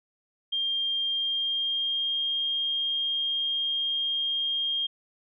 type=tone with pitch glide; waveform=sine; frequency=3200 to 3222 Hz; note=G7 to G7; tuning=+35 to +47 cents; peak=-25 dBFS; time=0.52-4.87 s; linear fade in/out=10 ms; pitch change=+12 cents; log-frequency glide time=1.05-2.17 s; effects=none